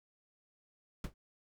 brown noise with exponential decay, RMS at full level -32 dBFS, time 1.04-1.14 s, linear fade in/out 2 ms, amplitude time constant 20 ms, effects none

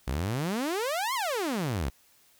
sawtooth exponential two-way sweep, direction up then down, 58.27 to 1108.7 to 58.27 Hz, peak -24 dBFS, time 0.07-1.9 s, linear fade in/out 10 ms, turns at 1.14 s, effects white hiss -62 dBFS RMS until 2.39 s

